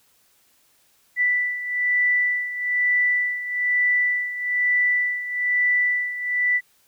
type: beating tone pair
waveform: sine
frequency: 1975.5 / 1976.6 Hz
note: B6 / B6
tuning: 0 / +1 cents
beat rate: 1.1 Hz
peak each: -20 / -25 dBFS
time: 1.16-6.61 s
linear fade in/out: 50 ms
effects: white hiss -61 dBFS RMS until 6.87 s